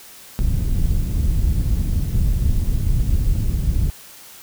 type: low-pass noise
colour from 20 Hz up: pink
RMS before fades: -18 dBFS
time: 0.39-3.9 s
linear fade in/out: 0 ms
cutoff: 110 Hz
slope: 12 dB/octave
effects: white hiss -42 dBFS RMS until 4.42 s